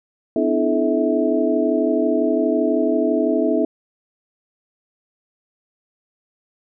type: tone cluster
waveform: sine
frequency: 253 / 298.7 / 331 / 432.4 / 649 Hz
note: B3 / D4 / E4 / A4 / E5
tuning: +42 / +29 / +7 / -30 / -27 cents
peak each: -22 dBFS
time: 0.36-3.65 s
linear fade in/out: 2 ms
effects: none